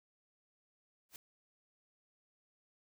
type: noise with exponential growth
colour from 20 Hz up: white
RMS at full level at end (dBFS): -45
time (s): 1.09-1.16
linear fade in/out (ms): 1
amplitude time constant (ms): 15
effects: none